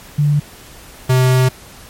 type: tone pair in turn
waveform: sine / square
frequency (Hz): 146.83 / 128.47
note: D3 / C3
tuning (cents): 0 / -31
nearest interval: major second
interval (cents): 231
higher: first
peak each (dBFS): -10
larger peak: neither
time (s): 0.18-0.4 / 1.09-1.49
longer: second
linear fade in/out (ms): 10
effects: pink hiss -39 dBFS RMS until 1.89 s + MP3 64 kbps